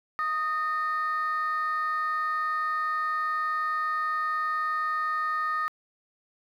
sine tone pair together, 1244.1 / 1825 Hz, D#6 / A#6, -1 / -37 cents, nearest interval perfect fifth, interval 664 cents, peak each -25 / -31 dBFS, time 0.19-5.68 s, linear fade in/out 0 ms, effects tanh soft clip ceiling -21 dBFS + 10-bit

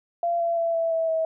sine tone with pitch steps, 686 / 677.7 / 669.6 / 661.5 / 653.5 / 645.6 Hz, F5 / E5 / E5 / E5 / E5 / E5, -31 / +48 / +27 / +6 / -15 / -36 cents, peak -21 dBFS, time 0.23-1.25 s, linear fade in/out 2 ms, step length 170 ms, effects none

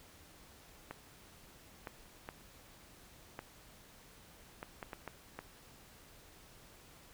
clicks, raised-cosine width 0.5 ms, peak -27 dBFS, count 9, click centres 0.91 / 1.872 / 2.289 / 3.391 / 4.629 / 4.828 / 4.932 / 5.077 / 5.39 s, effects pink hiss -59 dBFS RMS until 7.13 s

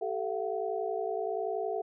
sine tone cluster, 387.2 / 437.9 / 682 / 743 Hz, G4 / A4 / F5 / F#5, -21 / -8 / -41 / +7 cents, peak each -36 / -34 / -36 / -38 dBFS, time 0.01-1.82 s, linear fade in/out 10 ms, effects none

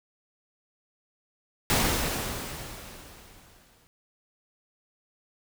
pink noise with exponential decay, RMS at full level -22 dBFS, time 1.7-3.87 s, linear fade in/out 0 ms, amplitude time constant 470 ms, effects none

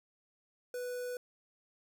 square tone with notch filter, 493.9 Hz, B4, in tune, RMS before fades -39 dBFS, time 0.74-1.17 s, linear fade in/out 2 ms, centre 3000 Hz, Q 0.77, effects none

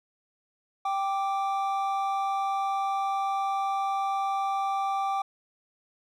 triangle tone pair together, 784 / 1174.7 Hz, G5 / D6, 0 / 0 cents, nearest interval perfect fifth, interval 700 cents, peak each -25 / -29 dBFS, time 0.85-5.22 s, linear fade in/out 5 ms, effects none

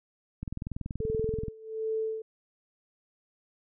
click train, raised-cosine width 5 ms, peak -22 dBFS, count 23, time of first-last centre 0.43-1.483 s, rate 20.9 Hz
sine tone with tremolo, 440.8 Hz, A4, 3 cents sharp, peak -27 dBFS, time 1-2.22 s, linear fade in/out 5 ms, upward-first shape sine, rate 1.3 Hz, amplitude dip 90%
effects none

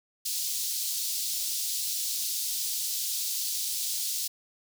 pink high-pass noise, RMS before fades -31 dBFS, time 0.25-4.28 s, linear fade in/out 10 ms, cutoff 4100 Hz, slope 24 dB/octave, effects none

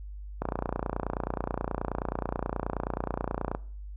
click train, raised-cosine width 1 ms, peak -15 dBFS, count 93, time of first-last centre 0.42-3.549 s, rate 29.4 Hz, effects noise-tail reverb RT60 0.5 s tail -22 dB re dry + added 50 Hz sine -38 dBFS peak until 3.96 s

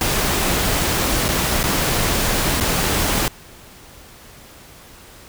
pink noise with dropouts, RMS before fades -19 dBFS, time 0.01-3.28 s, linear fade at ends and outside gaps 1 ms, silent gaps 1.283-1.288 / 1.631-1.638 / 2.601-2.608 s, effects pink hiss -43 dBFS RMS until 5.28 s

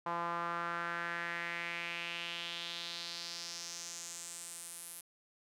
sawtooth tone with band-pass filter sweep, 170.9 Hz, F3, 37 cents flat, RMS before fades -41 dBFS, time 0.06-5.01 s, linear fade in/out 5 ms, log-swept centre 1000 to 11000 Hz, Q 3.2, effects none

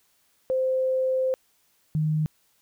sine tone pair in turn, 520 / 154.6 Hz, C5 / D#3, -11 / -11 cents, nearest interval octave + major sixth, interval 2100 cents, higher first, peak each -21 dBFS, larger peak neither, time 0.5-1.34 / 1.95-2.26 s, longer first, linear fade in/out 0 ms, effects white hiss -66 dBFS RMS until 2.61 s

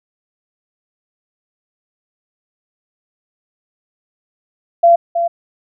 sine tone with echo, 683 Hz, F5, 39 cents flat, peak -5 dBFS, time 4.83-4.96 s, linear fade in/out 10 ms, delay 320 ms, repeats 1, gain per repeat -8 dB, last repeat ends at 5.28 s, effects none

